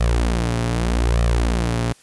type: tone with flanger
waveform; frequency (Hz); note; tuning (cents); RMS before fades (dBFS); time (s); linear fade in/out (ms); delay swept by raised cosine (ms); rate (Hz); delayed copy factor
sawtooth; 58.27; A#1; 0; -19; 0-1.93; 10; 1.6 to 7.5; 0.82; +0.7
effects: white hiss -51 dBFS RMS until 2.02 s + resampled to 24000 Hz